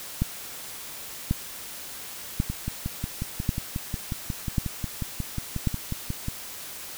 two click trains, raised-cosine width 5 ms, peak -16 / -10 dBFS, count 22 / 6, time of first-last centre 2.5-6.284 / 0.22-5.673 s, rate 5.55 / 0.917 Hz, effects white hiss -39 dBFS RMS until 6.97 s

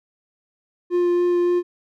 triangle tone with vibrato, 351.9 Hz, F4, 13 cents sharp, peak -14 dBFS, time 0.9-1.63 s, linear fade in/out 50 ms, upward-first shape sine, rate 3.5 Hz, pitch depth 8 cents each way, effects none

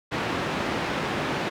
pink band-pass noise, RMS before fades -28 dBFS, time 0.11-1.5 s, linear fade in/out 20 ms, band 150 to 2800 Hz, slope 12 dB/octave, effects none

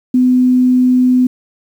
sine tone, 252.3 Hz, B3, 37 cents sharp, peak -7 dBFS, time 0.14-1.27 s, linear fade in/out 5 ms, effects 7-bit

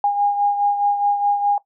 sine beating tone pair, 814 / 818.8 Hz, G#5 / G#5, -35 / -25 cents, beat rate 4.8 Hz, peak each -16 / -24 dBFS, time 0.04-1.58 s, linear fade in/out 2 ms, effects noise-tail reverb RT60 0.1 s tail -17 dB re dry

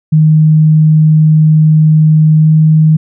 sine tone with pitch glide, 155.56 to 156.55 Hz, D#3 to D#3, 0 to +11 cents, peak -3 dBFS, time 0.12-2.97 s, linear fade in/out 10 ms, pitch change +11 cents, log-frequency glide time 2.39-2.49 s, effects none

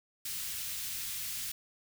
white band-stop noise, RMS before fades -38 dBFS, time 0.25-1.52 s, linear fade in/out 5 ms, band 130 to 2100 Hz, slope 12 dB/octave, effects none

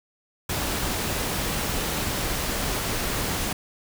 pink noise, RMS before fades -27 dBFS, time 0.49-3.53 s, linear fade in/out 5 ms, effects none

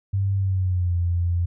sine tone with pitch glide, 98 to 86.81 Hz, G2 to F2, 0 to -10 cents, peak -19 dBFS, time 0.13-1.46 s, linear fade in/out 10 ms, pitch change -210 cents, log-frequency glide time 0.36-0.97 s, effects none

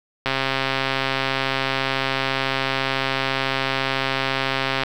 click train, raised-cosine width 0.3 ms, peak -5 dBFS, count 614, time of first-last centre 0.26-4.835 s, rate 134 Hz, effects 7-bit

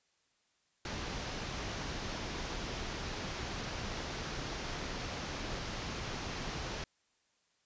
pink low-pass noise, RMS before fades -40 dBFS, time 0.85-6.84 s, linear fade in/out 2 ms, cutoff 6500 Hz, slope 48 dB/octave, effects white hiss -75 dBFS RMS until 7.65 s + resampled to 16000 Hz

